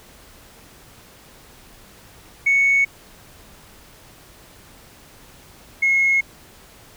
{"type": "tone pair in turn", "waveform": "sine", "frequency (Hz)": [2217, 2168], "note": ["C#7", "C#7"], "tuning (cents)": [0, -39], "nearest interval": "unison", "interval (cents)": 39, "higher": "first", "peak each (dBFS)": [-12, -13], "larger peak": "first", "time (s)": [[2.46, 2.85], [5.82, 6.21]], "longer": "neither", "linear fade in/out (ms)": 10, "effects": ["tanh soft clip ceiling -10 dBFS", "pink hiss -47 dBFS RMS until 6.96 s"]}